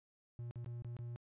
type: tone with dropouts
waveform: triangle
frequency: 119.2 Hz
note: A#2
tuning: 39 cents sharp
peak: -40 dBFS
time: 0.39-1.16 s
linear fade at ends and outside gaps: 0 ms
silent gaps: 0.51-0.557 / 0.645-0.661 / 0.822-0.846 / 0.967-0.989 s
effects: resampled to 8000 Hz